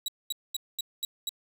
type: tone bursts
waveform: sawtooth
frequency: 3872 Hz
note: B7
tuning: 35 cents flat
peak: -26 dBFS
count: 6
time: 0.06-1.292 s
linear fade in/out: 2 ms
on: 22 ms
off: 220 ms
effects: none